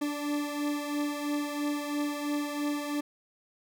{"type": "beating tone pair", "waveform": "40% pulse", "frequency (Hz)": [291.7, 294.7], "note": ["D4", "D4"], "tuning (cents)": [-12, 6], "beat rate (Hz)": 3, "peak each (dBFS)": [-30, -35], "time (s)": [0.01, 3.01], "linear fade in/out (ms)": 10, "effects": []}